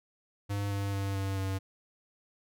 square tone with pitch steps, 100.9 / 99.68 / 98.48 / 97.29 / 96.12 Hz, G#2 / G2 / G2 / G2 / G2, -49 / +29 / +8 / -13 / -34 cents, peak -31 dBFS, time 0.49-1.59 s, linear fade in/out 20 ms, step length 220 ms, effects none

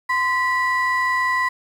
triangle ring-modulated tone, 1492 Hz, F#6, 14 cents sharp, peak -12 dBFS, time 0.09-1.49 s, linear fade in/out 10 ms, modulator 463 Hz, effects tanh soft clip ceiling -9 dBFS + 8-bit

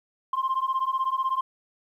sine beating tone pair, 1046.5 / 1062.5 Hz, C6 / C6, 0 / +26 cents, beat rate 16 Hz, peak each -25 dBFS, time 0.33-1.41 s, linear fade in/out 5 ms, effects tanh soft clip ceiling -19 dBFS + 10-bit

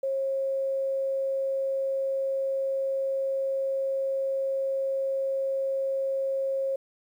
sine tone, 540 Hz, C#5, 45 cents flat, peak -25 dBFS, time 0.03-6.76 s, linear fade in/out 5 ms, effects 10-bit

